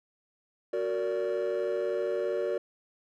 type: chord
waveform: triangle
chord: Gb augmented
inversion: none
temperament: just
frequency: 370 / 462.5 / 578.1 Hz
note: Gb4 / Bb4 / D5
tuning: 0 / -14 / -27 cents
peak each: -29 dBFS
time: 0.73-2.58 s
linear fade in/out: 5 ms
effects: tanh soft clip ceiling -21 dBFS